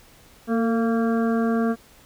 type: harmonic tone with a mistuned harmonic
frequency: 229.8 Hz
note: A#3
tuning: 25 cents flat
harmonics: 1 / 2 / 3 / 5 / 6 / 7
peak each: -20 / -26 / -30 / -34 / -36 / -37 dBFS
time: 0.47-1.76 s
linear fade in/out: 50 ms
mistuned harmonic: 2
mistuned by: -34 cents
effects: pink hiss -52 dBFS RMS until 2.05 s